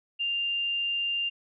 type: tone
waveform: sine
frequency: 2794 Hz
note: F7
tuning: in tune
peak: -26 dBFS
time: 0.19-1.3 s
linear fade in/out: 20 ms
effects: none

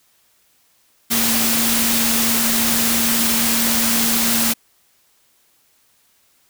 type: tone in noise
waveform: sine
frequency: 230 Hz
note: A#3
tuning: 23 cents flat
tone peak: -22 dBFS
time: 1.1-4.54 s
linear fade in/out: 20 ms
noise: white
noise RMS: -18 dBFS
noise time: 1.1-4.54 s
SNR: -7 dB
effects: white hiss -59 dBFS RMS until 6.49 s

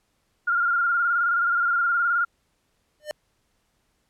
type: tone with vibrato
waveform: sine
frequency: 1403 Hz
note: F6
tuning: 8 cents sharp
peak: -19 dBFS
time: 0.47-2.25 s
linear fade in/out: 10 ms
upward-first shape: square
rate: 19 Hz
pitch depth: 34 cents each way
type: tone with exponential growth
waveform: square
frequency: 603 Hz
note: D5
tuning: 46 cents sharp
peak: -25 dBFS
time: 3-3.11 s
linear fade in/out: 0 ms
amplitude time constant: 23 ms
effects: pink hiss -70 dBFS RMS until 4.09 s + low-pass 12000 Hz 12 dB/octave

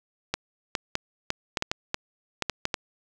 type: clicks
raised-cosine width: 0.2 ms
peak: -8 dBFS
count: 12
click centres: 0.34 / 0.752 / 0.954 / 1.304 / 1.572 / 1.624 / 1.715 / 1.944 / 2.423 / 2.497 / 2.654 / 2.742 s
effects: none

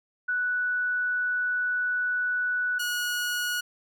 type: tone pair in turn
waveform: sine / sawtooth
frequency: 1480 / 1454.6 Hz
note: F#6 / F#6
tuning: 0 / -30 cents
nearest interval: unison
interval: 30 cents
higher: first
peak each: -24 / -23 dBFS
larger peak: second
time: 0.28-2.79 / 2.79-3.61 s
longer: first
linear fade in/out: 10 ms
effects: none

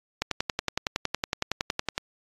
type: click train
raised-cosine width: 0.2 ms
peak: -8 dBFS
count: 20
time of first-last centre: 0.22-1.979 s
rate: 10.8 Hz
effects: AAC 32 kbps

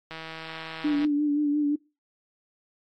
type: click train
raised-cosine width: 0.3 ms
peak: -22 dBFS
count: 152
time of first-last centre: 0.11-1.048 s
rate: 161 Hz
type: tone with vibrato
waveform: sine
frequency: 293.7 Hz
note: D4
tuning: in tune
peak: -21 dBFS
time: 0.84-1.76 s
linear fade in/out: 10 ms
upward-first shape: sine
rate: 5.7 Hz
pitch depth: 34 cents each way
effects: noise-tail reverb RT60 0.3 s tail -25 dB re dry + AAC 48 kbps

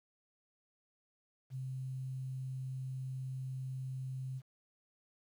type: tone with quantisation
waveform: sine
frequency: 130.81 Hz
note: C3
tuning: in tune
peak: -38 dBFS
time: 1.5-4.42 s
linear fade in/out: 50 ms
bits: 11
effects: none

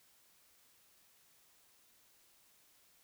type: silence
effects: white hiss -68 dBFS RMS until 3.03 s

